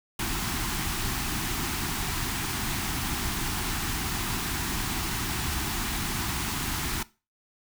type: band-stop noise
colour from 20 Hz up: pink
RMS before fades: -30 dBFS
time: 0.19-7.03 s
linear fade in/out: 5 ms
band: 380 to 740 Hz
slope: 48 dB/octave
effects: noise-tail reverb RT60 0.3 s tail -19 dB re dry